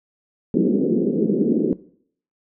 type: band-pass noise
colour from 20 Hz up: pink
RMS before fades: -19 dBFS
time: 0.54-1.73 s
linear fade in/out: 2 ms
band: 180 to 440 Hz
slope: 48 dB/octave
effects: noise-tail reverb RT60 0.6 s tail -19 dB re dry